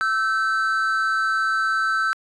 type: tone pair together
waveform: triangle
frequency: 1323 / 1540 Hz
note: E6 / G6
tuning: +6 / -31 cents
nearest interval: minor third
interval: 263 cents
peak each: -20 dBFS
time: 0.01-2.13 s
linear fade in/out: 0 ms
effects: resampled to 24000 Hz